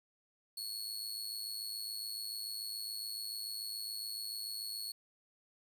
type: tone with amplitude modulation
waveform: sawtooth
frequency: 4366 Hz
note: C#8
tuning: 27 cents flat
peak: -34 dBFS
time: 0.57-4.92 s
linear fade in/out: 5 ms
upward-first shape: sine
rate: 107 Hz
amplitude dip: 60%
effects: 11-bit